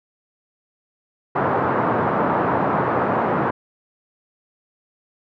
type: band-pass noise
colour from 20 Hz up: white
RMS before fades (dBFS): -20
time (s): 1.35-3.51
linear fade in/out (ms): 10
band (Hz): 110 to 1200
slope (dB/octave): 24
effects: none